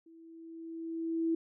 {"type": "tone with level ramp", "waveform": "sine", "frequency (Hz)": 328.4, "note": "E4", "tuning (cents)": -6, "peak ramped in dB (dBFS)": [-54, -26], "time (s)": [0.06, 1.35], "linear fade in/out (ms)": 5, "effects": []}